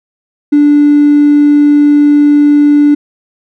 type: tone with hard clipping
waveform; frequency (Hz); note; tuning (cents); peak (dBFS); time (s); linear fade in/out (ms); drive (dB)
triangle; 292.3; D4; -8; -3; 0.52-2.95; 10; 3
effects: none